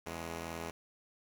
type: tone pair together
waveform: 5% pulse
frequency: 83.22 / 209.7 Hz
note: E2 / G#3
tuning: +17 / +17 cents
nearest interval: octave + major third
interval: 1600 cents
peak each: -29 / -35 dBFS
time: 0.06-0.71 s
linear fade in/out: 5 ms
effects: none